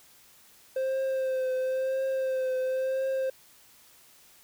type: tone with vibrato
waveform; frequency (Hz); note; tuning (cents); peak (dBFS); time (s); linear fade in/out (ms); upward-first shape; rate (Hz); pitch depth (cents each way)
triangle; 523.3; C5; 0; -24; 0.76-3.3; 5; triangle; 0.97; 31
effects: white hiss -57 dBFS RMS until 4.43 s